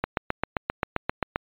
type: click train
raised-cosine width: 0.5 ms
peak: -8 dBFS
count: 11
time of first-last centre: 0.04-1.359 s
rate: 7.58 Hz
effects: resampled to 8000 Hz